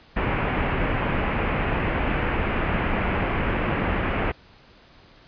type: low-pass noise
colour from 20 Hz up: pink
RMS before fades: -24 dBFS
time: 0.16-4.32 s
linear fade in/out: 10 ms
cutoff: 2700 Hz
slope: 48 dB/octave
effects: pink hiss -52 dBFS RMS until 5.27 s + resampled to 11025 Hz